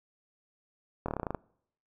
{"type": "slowing click train", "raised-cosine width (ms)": 1, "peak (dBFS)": -18, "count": 10, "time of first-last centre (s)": [1.06, 1.347], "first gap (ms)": 24, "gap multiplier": 1.07, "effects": ["noise-tail reverb RT60 0.7 s tail -25 dB re dry"]}